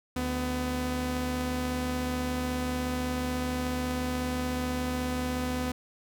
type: tone pair together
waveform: sawtooth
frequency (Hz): 74 / 250.8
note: D2 / B3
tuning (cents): +14 / +27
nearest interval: octave + major sixth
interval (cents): 2113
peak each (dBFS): -30 / -26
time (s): 0.16-5.72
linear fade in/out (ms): 5
effects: none